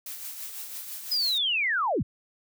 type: noise with tremolo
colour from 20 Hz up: blue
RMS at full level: -36 dBFS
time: 0.06-1.38 s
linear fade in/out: 2 ms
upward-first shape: triangle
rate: 6 Hz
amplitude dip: 50%
type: linear sweep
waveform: sine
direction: down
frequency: 5100 to 57.5 Hz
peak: -23 dBFS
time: 1.11-2.03 s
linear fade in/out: 10 ms
effects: none